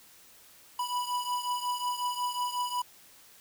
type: beating tone pair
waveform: square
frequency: 983 / 988.5 Hz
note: B5 / B5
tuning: -8 / +1 cents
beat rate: 5.5 Hz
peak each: -32 / -36 dBFS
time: 0.79-2.82 s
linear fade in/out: 5 ms
effects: white hiss -56 dBFS RMS until 3.4 s